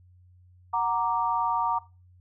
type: chord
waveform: sine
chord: Gb augmented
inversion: none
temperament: equal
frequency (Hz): 740 / 932.3 / 1174.7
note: Gb5 / Bb5 / D6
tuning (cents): 0 / 0 / 0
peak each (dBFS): -31 / -25 / -29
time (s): 0.73-1.79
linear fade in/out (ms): 10
effects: noise-tail reverb RT60 0.3 s tail -20 dB re dry + added 90 Hz sine -53 dBFS peak until 2.2 s